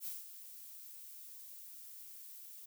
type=noise with ADSR envelope; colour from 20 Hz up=violet; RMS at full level=-41 dBFS; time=0-2.66 s; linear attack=61 ms; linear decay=170 ms; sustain=-11 dB; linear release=8 ms; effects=none